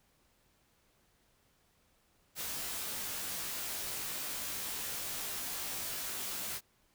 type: noise with comb filter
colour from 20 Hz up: white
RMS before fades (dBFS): -39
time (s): 2.35-6.61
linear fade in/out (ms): 50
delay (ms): 17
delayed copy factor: -0.95
effects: pink hiss -71 dBFS RMS until 6.94 s